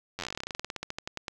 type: slowing click train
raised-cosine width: 0.2 ms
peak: -17 dBFS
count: 27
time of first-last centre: 0.19-1.282 s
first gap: 10 ms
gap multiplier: 1.1
effects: none